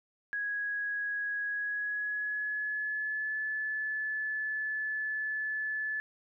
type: tone with pitch glide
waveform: sine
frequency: 1661.2 to 1730.7 Hz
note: G#6 to A6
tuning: 0 to -29 cents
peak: -31 dBFS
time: 0.33-6 s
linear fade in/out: 0 ms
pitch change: +71 cents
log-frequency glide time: 1.46-3.36 s
effects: none